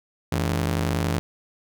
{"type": "ring-modulated tone", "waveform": "sawtooth", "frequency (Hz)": 123.5, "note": "B2", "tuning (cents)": 0, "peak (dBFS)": -15, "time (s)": [0.32, 1.19], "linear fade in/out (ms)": 0, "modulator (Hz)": 36.3, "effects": []}